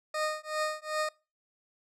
20% pulse tone with tremolo, 616 Hz, D#5, 17 cents flat, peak -22 dBFS, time 0.14-1.09 s, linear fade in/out 5 ms, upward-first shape triangle, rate 2.6 Hz, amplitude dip 100%, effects noise-tail reverb RT60 0.3 s tail -23 dB re dry + low-pass 9000 Hz 12 dB/octave

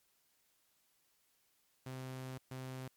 sawtooth tone bursts at uneven times, 130 Hz, C3, 11 cents flat, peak -39 dBFS, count 2, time 1.86-2.38 / 2.51-2.88 s, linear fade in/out 5 ms, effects white hiss -75 dBFS RMS until 2.96 s + MP3 96 kbps

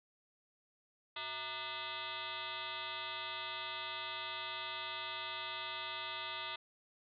sine tone with frequency modulation, 2312 Hz, D7, 28 cents flat, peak -39 dBFS, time 1.16-6.56 s, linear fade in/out 5 ms, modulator 277 Hz, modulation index 5.6, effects MP3 96 kbps

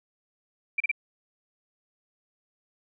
sine tone bursts, 2349 Hz, D7, in tune, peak -22 dBFS, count 3, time 0.78-0.915 s, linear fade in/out 5 ms, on 23 ms, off 33 ms, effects none

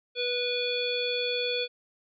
harmonic tone, 490.2 Hz, B4, 13 cents flat, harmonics 1 / 3 / 5 / 7 / 9, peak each -30 / -42 / -33 / -32 / -36 dBFS, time 0.15-1.68 s, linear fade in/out 50 ms, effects none

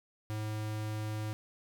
square tone, 107.5 Hz, A2, 40 cents flat, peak -35 dBFS, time 0.3-1.33 s, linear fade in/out 0 ms, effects none

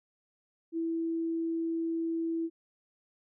sine tone, 329.6 Hz, E4, in tune, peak -29 dBFS, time 0.72-2.5 s, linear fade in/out 50 ms, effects none

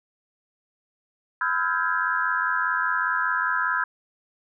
sine tone cluster, 1006 / 1298 / 1395 / 1576 / 1661 Hz, B5 / E6 / F6 / G6 / G#6, +32 / -27 / -2 / +9 / 0 cents, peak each -28 dBFS, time 1.41-3.84 s, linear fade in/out 2 ms, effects none

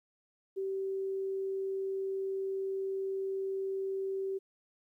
sine tone, 386.3 Hz, G4, 25 cents flat, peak -32 dBFS, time 0.56-4.39 s, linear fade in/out 20 ms, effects 12-bit

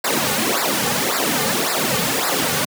pink noise with flanger, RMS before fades -19 dBFS, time 0.04-2.65 s, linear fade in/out 5 ms, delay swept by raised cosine 0.31 to 3.11 ms, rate 1.8 Hz, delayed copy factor -0.95, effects high-pass 200 Hz 12 dB/octave

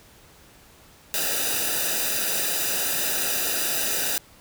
white noise with comb filter, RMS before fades -25 dBFS, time 1.14-4.18 s, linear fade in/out 0 ms, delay 0.92 ms, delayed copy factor -0.8, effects pink hiss -52 dBFS RMS until 4.4 s

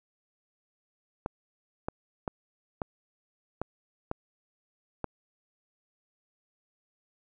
clicks, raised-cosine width 1 ms, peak -17 dBFS, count 7, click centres 1.261 / 1.885 / 2.278 / 2.818 / 3.616 / 4.114 / 5.043 s, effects none

